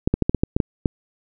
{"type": "clicks", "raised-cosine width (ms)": 3, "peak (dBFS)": -4, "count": 9, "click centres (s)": [0.075, 0.14, 0.223, 0.295, 0.347, 0.435, 0.565, 0.602, 0.858], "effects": []}